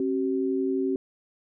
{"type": "tone pair together", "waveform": "sine", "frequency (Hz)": [269.1, 380.6], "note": ["C4", "F#4"], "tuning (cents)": [49, 49], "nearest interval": "tritone", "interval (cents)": 600, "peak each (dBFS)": -26, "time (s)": [0, 0.96], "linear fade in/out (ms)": 2, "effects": []}